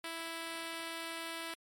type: tone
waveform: 5% pulse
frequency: 330 Hz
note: E4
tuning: 2 cents sharp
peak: -28 dBFS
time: 0.04-1.54 s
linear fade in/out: 2 ms
effects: MP3 64 kbps